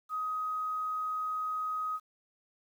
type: tone with quantisation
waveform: sine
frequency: 1258 Hz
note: D#6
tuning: 19 cents sharp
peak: -31 dBFS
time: 0.09-2 s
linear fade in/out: 50 ms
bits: 10
effects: none